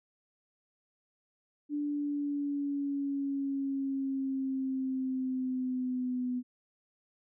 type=exponential sweep; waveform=sine; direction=down; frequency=293.7 to 248.5 Hz; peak=-30 dBFS; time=1.69-6.43 s; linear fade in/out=50 ms; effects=none